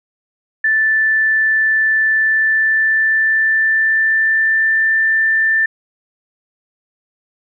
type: tone with pitch glide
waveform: sine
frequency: 1760 to 1778.4 Hz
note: A6 to A6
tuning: 0 to +18 cents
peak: -11 dBFS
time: 0.64-5.66 s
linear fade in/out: 5 ms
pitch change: +18 cents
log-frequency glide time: 2.14-4.87 s
effects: none